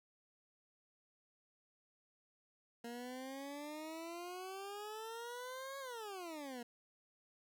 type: exponential two-way sweep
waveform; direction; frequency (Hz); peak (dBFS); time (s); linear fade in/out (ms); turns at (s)
20% pulse; up then down; 233.1 to 554.4 to 233.1; -40; 2.84-6.63; 5; 5.79
effects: none